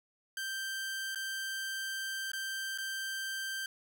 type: tone with dropouts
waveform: sawtooth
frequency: 1568 Hz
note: G6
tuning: in tune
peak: -32 dBFS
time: 0.37-3.66 s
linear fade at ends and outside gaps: 2 ms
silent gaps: 1.148-1.157 / 2.318-2.333 / 2.777-2.784 s
effects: none